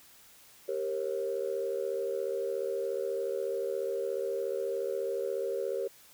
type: chord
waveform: sine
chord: G diminished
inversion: none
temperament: equal with one note detuned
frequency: 392 / 466.2 / 543 Hz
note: G4 / Bb4 / Db5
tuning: 0 / 0 / -36 cents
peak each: -34 dBFS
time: 0.68-5.88 s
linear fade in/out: 10 ms
effects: tanh soft clip ceiling -22 dBFS + white hiss -57 dBFS RMS until 6.13 s